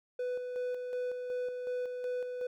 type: tone with tremolo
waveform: triangle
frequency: 497.2 Hz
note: B4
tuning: 12 cents sharp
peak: -30 dBFS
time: 0.19-2.47 s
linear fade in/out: 5 ms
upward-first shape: square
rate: 2.7 Hz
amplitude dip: 40%
effects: none